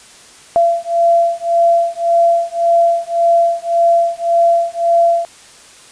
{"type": "beating tone pair", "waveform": "sine", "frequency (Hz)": [679, 680.8], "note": ["F5", "F5"], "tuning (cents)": [-49, -44], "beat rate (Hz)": 1.8, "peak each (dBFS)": -13, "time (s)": [0.56, 5.25], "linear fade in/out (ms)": 0, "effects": ["white hiss -41 dBFS RMS until 5.91 s", "resampled to 22050 Hz"]}